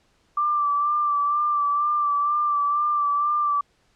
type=tone with vibrato; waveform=sine; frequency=1174.7 Hz; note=D6; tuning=in tune; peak=-19 dBFS; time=0.37-3.61 s; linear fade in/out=5 ms; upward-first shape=sine; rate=2.1 Hz; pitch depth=31 cents each way; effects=pink hiss -64 dBFS RMS until 3.95 s + low-pass 7000 Hz 12 dB/octave